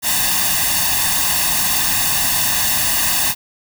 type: noise with comb filter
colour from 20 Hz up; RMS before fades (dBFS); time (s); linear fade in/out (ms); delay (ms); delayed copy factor
white; -17; 0.02-3.35; 50; 1.1; +0.85
effects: none